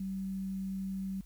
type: tone with quantisation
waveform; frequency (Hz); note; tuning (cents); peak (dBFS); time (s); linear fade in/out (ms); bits
sine; 191.9; G3; -37; -34; 0-1.21; 5; 10
effects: added 50 Hz sine -51 dBFS peak until 1.25 s + white hiss -67 dBFS RMS until 1.25 s